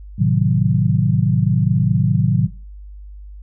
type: chord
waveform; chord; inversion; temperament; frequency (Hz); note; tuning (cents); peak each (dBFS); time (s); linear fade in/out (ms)
sine; A diminished seventh; none; equal; 110 / 130.81 / 155.56 / 185; A2 / C3 / Eb3 / Gb3; 0 / 0 / 0 / 0; -18; 0.18-2.48; 20
effects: noise-tail reverb RT60 0.3 s tail -17 dB re dry + added 50 Hz sine -33 dBFS peak until 3.42 s